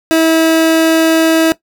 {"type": "tone", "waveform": "30% pulse", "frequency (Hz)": 323.7, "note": "E4", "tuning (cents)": -31, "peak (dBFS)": -5, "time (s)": [0.11, 1.52], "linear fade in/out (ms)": 0, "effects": ["noise-tail reverb RT60 0.1 s tail -17 dB re dry"]}